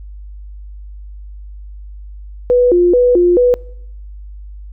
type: tone with vibrato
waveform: sine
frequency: 416.7 Hz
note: G#4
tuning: 6 cents sharp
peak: -7 dBFS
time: 2.5-3.54 s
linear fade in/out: 0 ms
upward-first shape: square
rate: 2.3 Hz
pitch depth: 290 cents each way
effects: noise-tail reverb RT60 0.8 s tail -26 dB re dry + added 50 Hz sine -29 dBFS peak until 4.72 s